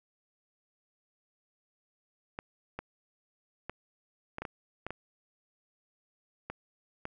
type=clicks; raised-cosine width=0.5 ms; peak=-22 dBFS; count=10; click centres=2.389 / 2.79 / 3.696 / 4.384 / 4.42 / 4.452 / 4.866 / 4.906 / 6.5 / 7.054 s; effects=none